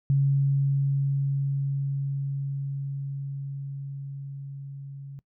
sine tone with level ramp, 138.59 Hz, C#3, in tune, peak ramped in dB -18 to -37 dBFS, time 0.1-5.19 s, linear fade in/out 0 ms, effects noise-tail reverb RT60 0.1 s tail -22 dB re dry

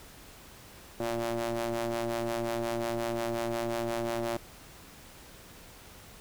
sawtooth ring-modulated tone, 115.8 Hz, A#2, 11 cents flat, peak -23 dBFS, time 1-4.37 s, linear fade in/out 0 ms, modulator 466 Hz, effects pink hiss -51 dBFS RMS until 6.2 s

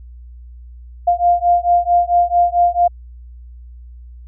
sine beating tone pair, 698 / 702.5 Hz, F5 / F5, -1 / +10 cents, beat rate 4.5 Hz, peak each -14 dBFS, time 1.07-2.88 s, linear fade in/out 10 ms, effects added 60 Hz sine -34 dBFS peak until 4.27 s

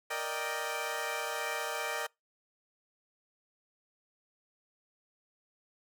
15% pulse chord, Eb major seventh, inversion second, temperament equal, 466.2 / 587.3 / 622.3 / 784 Hz, Bb4 / D5 / Eb5 / G5, 0 / 0 / 0 / 0 cents, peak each -33 dBFS, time 0.1-2.07 s, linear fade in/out 10 ms, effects noise-tail reverb RT60 0.2 s tail -25 dB re dry

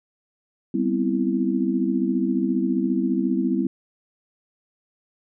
sine chord, C major seventh, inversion second, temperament equal, 196 / 246.9 / 261.6 / 329.6 Hz, G3 / B3 / C4 / E4, 0 / 0 / 0 / 0 cents, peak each -25 dBFS, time 0.74-3.67 s, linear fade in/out 5 ms, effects none

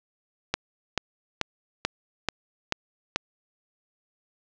click train, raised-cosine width 0.2 ms, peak -6 dBFS, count 7, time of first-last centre 0.54-3.16 s, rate 2.29 Hz, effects low-pass 6000 Hz 12 dB/octave + 8-bit

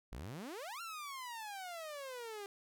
sawtooth exponential two-way sweep, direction up then down, 49.56 to 1396 to 394.6 Hz, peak -40 dBFS, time 0.12-2.46 s, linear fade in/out 0 ms, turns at 0.81 s, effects none

